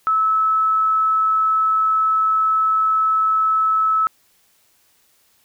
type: tone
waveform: sine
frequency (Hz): 1301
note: E6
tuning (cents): -23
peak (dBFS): -14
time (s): 0.07-4.07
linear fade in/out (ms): 0
effects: white hiss -59 dBFS RMS until 5.44 s